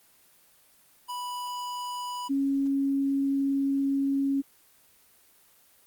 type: tone pair in turn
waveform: square / sine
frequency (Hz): 985 / 275.4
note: B5 / C#4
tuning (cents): -5 / -11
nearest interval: octave + minor seventh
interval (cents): 2206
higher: first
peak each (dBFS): -33 / -23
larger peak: second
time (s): 1.08-2.29 / 2.29-4.42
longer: second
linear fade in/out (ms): 20
effects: white hiss -60 dBFS RMS until 5.86 s + Opus 24 kbps